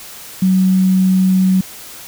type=tone; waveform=sine; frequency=187.4 Hz; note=F#3; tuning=22 cents sharp; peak=-9 dBFS; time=0.42-1.61 s; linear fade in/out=5 ms; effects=white hiss -34 dBFS RMS until 2.07 s